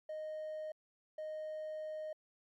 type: tone bursts at uneven times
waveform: triangle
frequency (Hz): 620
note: D#5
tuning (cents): -6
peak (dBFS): -37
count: 2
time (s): 0.09-0.72 / 1.18-2.13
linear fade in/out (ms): 5
effects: tanh soft clip ceiling -34 dBFS + MP3 96 kbps